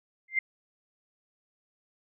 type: tone with exponential growth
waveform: sine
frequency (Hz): 2093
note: C7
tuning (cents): 0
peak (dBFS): -19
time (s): 0.28-0.39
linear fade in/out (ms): 5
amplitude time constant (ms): 22
effects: none